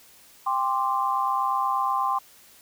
sine chord, G suspended fourth, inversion none, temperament equal with one note detuned, 794.5 / 1046.5 / 1174.7 Hz, G5 / C6 / D6, +23 / 0 / 0 cents, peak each -27 / -24 / -29 dBFS, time 0.46-2.19 s, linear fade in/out 10 ms, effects white hiss -53 dBFS RMS until 2.61 s

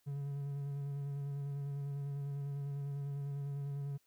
triangle tone with vibrato, 141 Hz, C#3, 30 cents sharp, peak -35 dBFS, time 0.06-3.98 s, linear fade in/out 20 ms, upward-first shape square, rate 10 Hz, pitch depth 17 cents each way, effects white hiss -75 dBFS RMS until 4.06 s

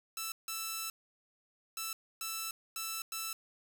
5% pulse tone bursts at uneven times, 1323 Hz, E6, 6 cents sharp, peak -25 dBFS, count 6, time 0.17-0.32 / 0.48-0.9 / 1.77-1.93 / 2.21-2.51 / 2.76-3.02 / 3.12-3.33 s, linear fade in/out 2 ms, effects 9-bit

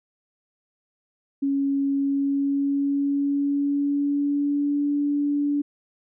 sine tone with pitch glide, 277.2 to 288.6 Hz, C#4 to D4, 0 to -30 cents, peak -20 dBFS, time 1.42-5.62 s, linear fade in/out 10 ms, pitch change +70 cents, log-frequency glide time 1.93-4.92 s, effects none

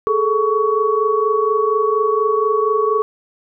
sine tone cluster, 419.4 / 443.6 / 1123 Hz, G#4 / A4 / C#6, +17 / +14 / +22 cents, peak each -18 dBFS, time 0.07-3.02 s, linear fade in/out 0 ms, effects none

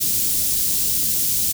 white band-stop noise, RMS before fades -20 dBFS, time 0-1.53 s, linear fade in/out 20 ms, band 240 to 5400 Hz, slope 12 dB/octave, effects none

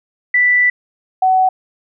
sine tone pair in turn, 1975.5 / 750.5 Hz, B6 / F#5, 0 / +24 cents, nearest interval octave + perfect fourth, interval 1676 cents, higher first, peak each -9 dBFS, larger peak neither, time 0.34-0.7 / 1.22-1.49 s, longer first, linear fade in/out 5 ms, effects none

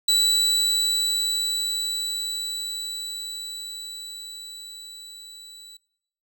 35% pulse tone with level ramp, 3951 Hz, B7, in tune, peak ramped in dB -14 to -40 dBFS, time 0.08-5.77 s, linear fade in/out 5 ms, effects noise-tail reverb RT60 0.7 s tail -22 dB re dry

